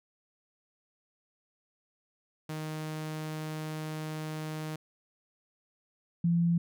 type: tone pair in turn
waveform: sawtooth / sine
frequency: 155.56 / 170.34 Hz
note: D#3 / F3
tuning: 0 / -43 cents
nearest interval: major second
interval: 157 cents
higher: second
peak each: -31 / -23 dBFS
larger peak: second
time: 2.49-4.76 / 6.24-6.58 s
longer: first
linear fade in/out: 5 ms
effects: none